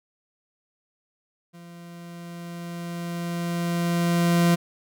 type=tone with level ramp; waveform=40% pulse; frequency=171.7 Hz; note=F3; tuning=29 cents flat; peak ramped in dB=-42 to -15 dBFS; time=1.53-4.56 s; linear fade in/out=20 ms; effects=none